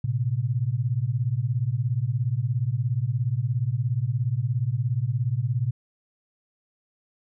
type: beating tone pair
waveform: sine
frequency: 113.2 / 130.2 Hz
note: A2 / C3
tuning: +50 / -8 cents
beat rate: 17 Hz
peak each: -25 dBFS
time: 0.04-5.71 s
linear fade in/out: 5 ms
effects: none